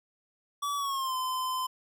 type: tone with pitch glide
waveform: square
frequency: 1146 to 1026.9 Hz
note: D6 to C6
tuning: -43 to -33 cents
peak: -30 dBFS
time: 0.62-1.67 s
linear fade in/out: 10 ms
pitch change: -190 cents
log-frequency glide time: 0.76-1.15 s
effects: none